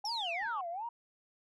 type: tone with vibrato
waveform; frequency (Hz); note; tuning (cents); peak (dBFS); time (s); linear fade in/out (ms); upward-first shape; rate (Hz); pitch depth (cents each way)
sine; 798; G5; +31; -36; 0.04-0.89; 5; sine; 2.7; 290
type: exponential sweep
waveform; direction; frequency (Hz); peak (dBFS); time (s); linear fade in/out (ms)
sine; down; 5660 to 1046.5; -34; 0.05-0.61; 2
effects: tanh soft clip ceiling -28 dBFS